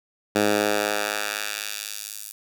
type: tone with high-pass filter sweep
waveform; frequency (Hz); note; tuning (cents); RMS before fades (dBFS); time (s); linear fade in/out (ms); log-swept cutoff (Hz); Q
10% pulse; 104.1; G#2; +5; -26; 0.35-2.32; 5; 220 to 9000; 0.71
effects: none